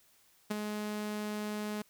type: tone with ADSR envelope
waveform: sawtooth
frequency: 210.5 Hz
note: G#3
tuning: 24 cents sharp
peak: -25 dBFS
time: 0.5-1.82 s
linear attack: 12 ms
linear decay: 14 ms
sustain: -6 dB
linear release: 5 ms
effects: white hiss -66 dBFS RMS until 1.89 s